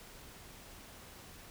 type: silence
effects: pink hiss -53 dBFS RMS until 1.5 s